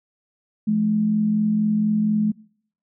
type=tone pair together; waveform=sine; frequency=169.2 / 213.4 Hz; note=E3 / G#3; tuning=+45 / +47 cents; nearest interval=major third; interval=402 cents; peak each=-28 / -17 dBFS; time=0.67-2.32 s; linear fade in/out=10 ms; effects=noise-tail reverb RT60 0.6 s tail -24 dB re dry